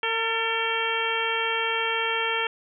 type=harmonic tone with a mistuned harmonic; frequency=454.3 Hz; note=A#4; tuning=45 cents flat; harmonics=1 / 2 / 3 / 4 / 5 / 6 / 7; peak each=-31 / -31 / -31 / -31 / -31 / -31 / -31 dBFS; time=0.03-2.47 s; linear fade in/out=2 ms; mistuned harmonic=4; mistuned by=-43 cents; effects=none